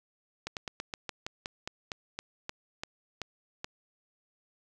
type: slowing click train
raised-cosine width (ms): 0.2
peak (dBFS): -18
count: 15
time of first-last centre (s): 0.47-3.644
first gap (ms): 98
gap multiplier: 1.12
effects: none